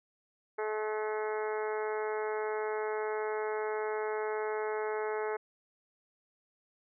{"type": "harmonic tone", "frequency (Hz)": 214.8, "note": "A3", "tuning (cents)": -41, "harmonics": [2, 3, 4, 5, 6, 7, 8, 9, 10], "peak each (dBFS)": [-33, -43, -39, -46, -45, -45, -48, -50, -48], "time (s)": [0.58, 5.37], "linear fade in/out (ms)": 10, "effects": []}